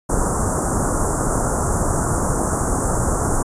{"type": "band-stop noise", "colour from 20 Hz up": "pink", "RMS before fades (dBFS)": -19, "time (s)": [0.09, 3.43], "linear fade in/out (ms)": 10, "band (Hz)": [1400, 6900], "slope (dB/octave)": 48, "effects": ["resampled to 22050 Hz"]}